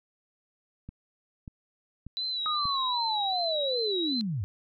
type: click train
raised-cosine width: 5 ms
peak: -28 dBFS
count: 4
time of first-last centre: 0.89-2.655 s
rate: 1.7 Hz
type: tone with vibrato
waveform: sine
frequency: 3956 Hz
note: B7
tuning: 2 cents sharp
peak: -29 dBFS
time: 2.17-4.21 s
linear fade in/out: 0 ms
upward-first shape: sine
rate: 2.6 Hz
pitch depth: 57 cents each way
type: linear sweep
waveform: sine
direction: down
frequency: 1263 to 85.7 Hz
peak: -28 dBFS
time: 2.46-4.44 s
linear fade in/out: 0 ms
effects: none